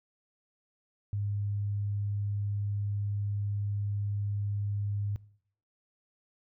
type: tone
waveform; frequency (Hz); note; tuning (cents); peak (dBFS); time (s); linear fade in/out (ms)
sine; 102; G#2; -31; -29; 1.13-5.16; 0
effects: noise-tail reverb RT60 0.6 s tail -21 dB re dry